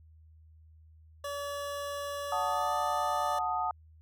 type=tone with pitch glide; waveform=25% pulse; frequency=571 to 587.4 Hz; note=D5 to D5; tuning=-49 to 0 cents; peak=-31 dBFS; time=1.24-3.39 s; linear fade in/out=5 ms; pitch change=+49 cents; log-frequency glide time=2.42-2.75 s
type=chord; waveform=sine; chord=D# diminished; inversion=first; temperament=equal with one note detuned; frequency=732.3 / 880 / 1244.5 Hz; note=F#5 / A5 / D#6; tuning=-18 / 0 / 0 cents; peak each=-33 dBFS; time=2.32-3.71 s; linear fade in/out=2 ms
effects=added 79 Hz sine -54 dBFS peak until 4.01 s